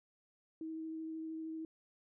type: tone with vibrato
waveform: sine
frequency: 320 Hz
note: D#4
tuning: 49 cents sharp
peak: -40 dBFS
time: 0.61-1.65 s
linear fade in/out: 2 ms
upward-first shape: sine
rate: 13 Hz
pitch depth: 10 cents each way
effects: none